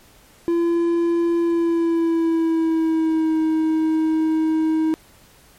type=tone with pitch glide; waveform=triangle; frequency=339.6 to 316.9 Hz; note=F4 to D#4; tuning=-48 to +32 cents; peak=-14 dBFS; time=0.48-4.94 s; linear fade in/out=0 ms; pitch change=-120 cents; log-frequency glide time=1.38-3.38 s; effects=pink hiss -51 dBFS RMS until 5.58 s + MP3 64 kbps